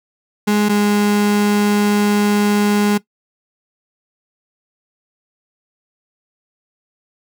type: tone pair in turn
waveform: 35% pulse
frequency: 208.4 / 206.5 Hz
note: G#3 / G#3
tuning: +6 / -10 cents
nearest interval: unison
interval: 16 cents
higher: first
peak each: -11 dBFS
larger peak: neither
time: 0.47-0.69 / 0.69-2.98 s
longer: second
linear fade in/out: 10 ms
effects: noise-tail reverb RT60 0.1 s tail -18 dB re dry